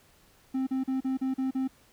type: tone bursts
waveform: triangle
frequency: 263.1 Hz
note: C4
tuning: 10 cents sharp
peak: -24 dBFS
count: 7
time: 0.54-1.678 s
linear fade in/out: 10 ms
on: 130 ms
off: 38 ms
effects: pink hiss -61 dBFS RMS until 1.92 s